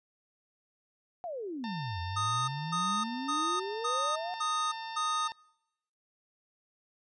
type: exponential two-way sweep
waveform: sine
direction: down then up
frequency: 740 to 85.4 to 740 Hz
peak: -35 dBFS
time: 1.24-4.34 s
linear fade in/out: 0 ms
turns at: 2 s
type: harmonic tone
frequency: 900 Hz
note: A5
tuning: 39 cents sharp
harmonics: 1 / 2 / 3 / 4 / 5 / 6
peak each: -39 / -46 / -50 / -47 / -51 / -52 dBFS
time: 1.64-5.32 s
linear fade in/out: 0 ms
type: tone bursts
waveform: square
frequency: 1244.5 Hz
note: D#6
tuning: in tune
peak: -30 dBFS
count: 6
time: 2.16-5.28 s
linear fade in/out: 10 ms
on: 320 ms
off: 240 ms
effects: noise-tail reverb RT60 0.9 s tail -26 dB re dry + resampled to 22050 Hz